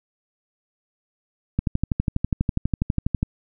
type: click train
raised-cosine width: 5 ms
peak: -8 dBFS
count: 21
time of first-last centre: 1.59-3.229 s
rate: 12.2 Hz
effects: none